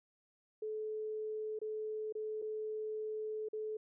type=tone with dropouts; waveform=sine; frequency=431.8 Hz; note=A4; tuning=33 cents flat; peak=-37 dBFS; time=0.62-3.77 s; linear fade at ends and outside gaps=5 ms; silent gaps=1.59-1.615 / 2.125-2.151 / 2.418-2.422 / 3.487-3.531 s; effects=none